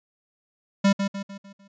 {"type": "tone with echo", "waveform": "square", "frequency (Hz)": 197.9, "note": "G3", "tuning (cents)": 17, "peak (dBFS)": -16, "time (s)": [0.84, 0.93], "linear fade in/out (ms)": 10, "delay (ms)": 150, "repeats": 5, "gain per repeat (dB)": -7, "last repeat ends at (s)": 1.68, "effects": ["resampled to 16000 Hz"]}